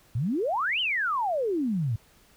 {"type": "exponential two-way sweep", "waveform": "sine", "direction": "up then down", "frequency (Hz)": [103.83, 3136, 103.83], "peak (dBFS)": -24, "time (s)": [0.15, 1.96], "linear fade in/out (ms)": 5, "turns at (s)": 0.8, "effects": ["pink hiss -59 dBFS RMS until 2.36 s"]}